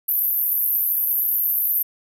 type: band-pass noise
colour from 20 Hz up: pink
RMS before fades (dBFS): -21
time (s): 0.08-1.83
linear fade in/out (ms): 10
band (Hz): 12000 to 14000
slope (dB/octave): 96
effects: none